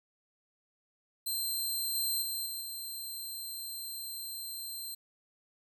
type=tone with level steps; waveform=10% pulse; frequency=4133 Hz; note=C8; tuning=22 cents flat; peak=-25 / -23 / -27 / -30 / -32 dBFS; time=1.26-4.95 s; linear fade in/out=10 ms; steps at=1.95 / 2.22 / 2.46 / 2.61 s; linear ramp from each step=2 ms; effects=none